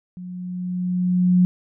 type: tone with level ramp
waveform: sine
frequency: 180.5 Hz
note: F#3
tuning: 43 cents flat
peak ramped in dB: -32 to -11 dBFS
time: 0.17-1.45 s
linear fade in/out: 0 ms
effects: none